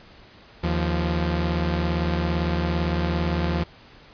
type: tone pair together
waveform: sawtooth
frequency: 78 / 173.59 Hz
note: D#2 / F3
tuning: +5 / -10 cents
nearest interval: octave + major second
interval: 1385 cents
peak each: -20 / -21 dBFS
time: 0.63-3.64 s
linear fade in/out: 10 ms
effects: pink hiss -49 dBFS RMS until 4.13 s + resampled to 11025 Hz